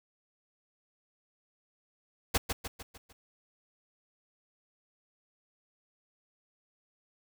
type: noise with echo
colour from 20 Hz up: pink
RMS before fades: -26 dBFS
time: 2.34-2.38 s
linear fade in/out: 10 ms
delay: 150 ms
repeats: 5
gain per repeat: -6 dB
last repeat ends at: 3.13 s
effects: none